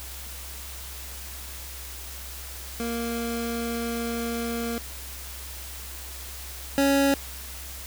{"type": "tone pair in turn", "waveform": "25% pulse", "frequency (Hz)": [233.1, 277.2], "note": ["A#3", "C#4"], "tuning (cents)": [0, 0], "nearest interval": "minor third", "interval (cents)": 300, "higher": "second", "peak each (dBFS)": [-24, -15], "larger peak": "second", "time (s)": [[2.8, 4.78], [6.78, 7.14]], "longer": "first", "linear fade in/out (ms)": 0, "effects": ["added 65 Hz sine -40 dBFS peak until 7.86 s", "white hiss -40 dBFS RMS until 7.86 s"]}